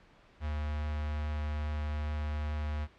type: tone with notch filter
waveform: square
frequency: 75.2 Hz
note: D2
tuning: 42 cents sharp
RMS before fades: -34 dBFS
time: 0.4-2.88 s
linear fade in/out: 50 ms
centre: 320 Hz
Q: 0.78
effects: pink hiss -60 dBFS RMS until 2.98 s + low-pass 3000 Hz 12 dB/octave